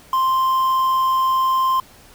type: tone with quantisation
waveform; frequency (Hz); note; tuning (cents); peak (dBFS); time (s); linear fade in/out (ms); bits
triangle; 1046.5; C6; 0; -13; 0.13-1.8; 2; 6
effects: pink hiss -47 dBFS RMS until 2.14 s